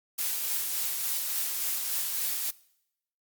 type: noise with tremolo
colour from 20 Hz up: blue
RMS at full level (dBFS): -29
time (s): 0.18-2.51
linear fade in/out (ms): 10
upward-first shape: triangle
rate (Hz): 3.5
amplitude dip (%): 30
effects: noise-tail reverb RT60 0.8 s tail -22 dB re dry + Opus 48 kbps